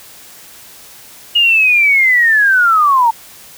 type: linear sweep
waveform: sine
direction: down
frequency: 2875 to 890 Hz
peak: -7 dBFS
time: 1.35-3.11 s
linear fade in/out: 10 ms
effects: white hiss -38 dBFS RMS until 3.57 s